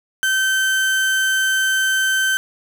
35% pulse tone, 1545 Hz, G6, 26 cents flat, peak -14 dBFS, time 0.23-2.37 s, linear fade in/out 0 ms, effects none

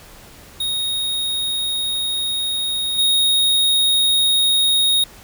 square tone with level steps, 3738 Hz, A#7, 4 cents sharp, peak -20 / -14 dBFS, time 0.6-5.04 s, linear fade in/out 5 ms, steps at 2.98 s, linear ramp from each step 10 ms, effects pink hiss -43 dBFS RMS until 5.23 s

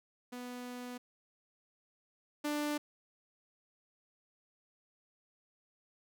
sawtooth tone pair in turn, 246.9 / 295.7 Hz, B3 / D4, 0 / +12 cents, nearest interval minor third, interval 312 cents, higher second, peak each -38 / -29 dBFS, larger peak second, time 0.32-0.98 / 2.44-2.78 s, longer first, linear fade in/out 10 ms, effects none

